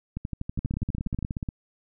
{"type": "two click trains", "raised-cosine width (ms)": 5, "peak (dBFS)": [-18, -17], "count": [14, 16], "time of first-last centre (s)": [[0.17, 1.227], [0.59, 1.488]], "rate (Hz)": [12.3, 16.7], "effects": []}